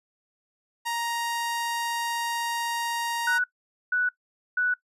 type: tone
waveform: sawtooth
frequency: 936 Hz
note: A#5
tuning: 7 cents sharp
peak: -23 dBFS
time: 0.85-3.39 s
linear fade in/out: 20 ms
type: tone bursts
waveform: sine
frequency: 1480 Hz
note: F#6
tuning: in tune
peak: -21 dBFS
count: 3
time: 3.27-4.74 s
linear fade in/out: 5 ms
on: 170 ms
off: 480 ms
effects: noise-tail reverb RT60 0.1 s tail -20 dB re dry + resampled to 32000 Hz